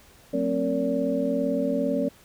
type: tone cluster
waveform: sine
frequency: 186.1 / 228.4 / 266.2 / 461.9 / 574 Hz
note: F#3 / A#3 / C4 / A#4 / D5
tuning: +10 / -35 / +30 / -16 / -40 cents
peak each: -32 / -31 / -26 / -31 / -27 dBFS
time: 0.33-2.09 s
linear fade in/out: 10 ms
effects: pink hiss -54 dBFS RMS until 2.24 s